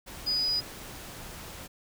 sine tone in noise, 4949 Hz, D#8, 10 cents flat, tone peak -25 dBFS, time 0.26-0.61 s, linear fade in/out 20 ms, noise pink, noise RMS -43 dBFS, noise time 0.06-1.68 s, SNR +15 dB, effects none

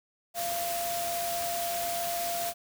sine tone in noise, 690 Hz, F5, 21 cents flat, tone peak -31 dBFS, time 0.34-2.54 s, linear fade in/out 50 ms, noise white, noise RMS -35 dBFS, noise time 0.34-2.54 s, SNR +1 dB, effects none

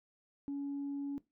sine tone, 281.5 Hz, C#4, 27 cents sharp, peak -34 dBFS, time 0.48-1.18 s, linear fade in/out 0 ms, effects noise-tail reverb RT60 0.2 s tail -18 dB re dry + tanh soft clip ceiling -33 dBFS

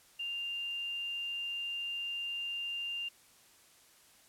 sine tone with quantisation, 2794 Hz, F7, in tune, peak -35 dBFS, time 0.19-3.09 s, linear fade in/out 10 ms, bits 10, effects white hiss -62 dBFS RMS until 4.28 s + low-pass 12000 Hz 12 dB/octave

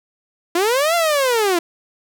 sawtooth linear two-way sweep, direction up then down, 329.8 to 696 to 329.8 Hz, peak -11 dBFS, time 0.55-1.59 s, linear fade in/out 5 ms, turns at 0.95 s, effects none

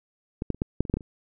clicks, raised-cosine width 3 ms, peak -16 / -11 / -29 / -12 / -7 / -23 / -19 / -10 / -17 / -30 dBFS, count 10, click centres 0.421 / 0.503 / 0.546 / 0.619 / 0.806 / 0.852 / 0.898 / 0.94 / 0.97 / 1.008 s, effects none

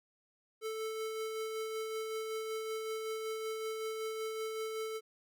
square tone with tremolo, 440 Hz, A4, in tune, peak -36 dBFS, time 0.61-5.01 s, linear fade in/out 50 ms, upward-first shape sine, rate 5.3 Hz, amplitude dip 30%, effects none

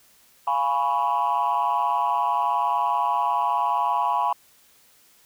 sine chord, C# dominant seventh, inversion first, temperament equal, 698.5 / 830.6 / 987.8 / 1108.7 Hz, E#5 / G#5 / B5 / C#6, 0 / 0 / 0 / 0 cents, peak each -28 / -24 / -22 / -26 dBFS, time 0.47-4.33 s, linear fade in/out 5 ms, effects tanh soft clip ceiling -14 dBFS + white hiss -57 dBFS RMS until 5.25 s

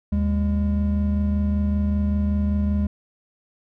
triangle tone pair together, 76.3 / 203.7 Hz, D#2 / G#3, -33 / -33 cents, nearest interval octave + perfect fourth, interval 1700 cents, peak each -19 / -20 dBFS, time 0.12-2.87 s, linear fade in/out 5 ms, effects none

